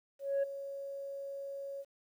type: tone with ADSR envelope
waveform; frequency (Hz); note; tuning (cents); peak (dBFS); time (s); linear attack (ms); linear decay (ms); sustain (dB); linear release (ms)
sine; 554.4; C#5; 0; -25; 0.19-1.85; 240; 13; -14; 47
effects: tanh soft clip ceiling -27 dBFS + 11-bit